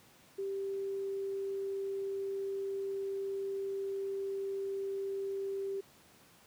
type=tone; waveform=sine; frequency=392 Hz; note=G4; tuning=in tune; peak=-34 dBFS; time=0.38-5.81 s; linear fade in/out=10 ms; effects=pink hiss -61 dBFS RMS until 6.46 s + high-pass 100 Hz 12 dB/octave